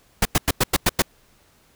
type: noise bursts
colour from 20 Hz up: pink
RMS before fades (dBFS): -17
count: 7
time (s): 0.22-1.021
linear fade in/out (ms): 5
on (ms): 33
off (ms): 95
effects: pink hiss -58 dBFS RMS until 1.75 s